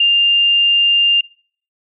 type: tone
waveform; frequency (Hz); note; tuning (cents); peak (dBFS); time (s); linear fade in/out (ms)
sine; 2800; F7; +4; -9; 0-1.21; 5
effects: noise-tail reverb RT60 0.5 s tail -24 dB re dry